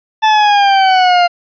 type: exponential sweep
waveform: 40% pulse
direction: down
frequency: 878 to 696 Hz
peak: -6 dBFS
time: 0.22-1.28 s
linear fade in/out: 20 ms
effects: resampled to 11025 Hz + 8-bit